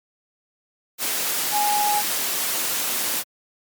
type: tone in noise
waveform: sine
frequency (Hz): 830.6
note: G#5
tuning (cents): 0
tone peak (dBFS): -19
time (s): 1.51-2.03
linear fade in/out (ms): 50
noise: white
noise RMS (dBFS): -24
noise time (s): 0.98-3.24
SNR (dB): +2
effects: high-pass 200 Hz 12 dB/octave + MP3 96 kbps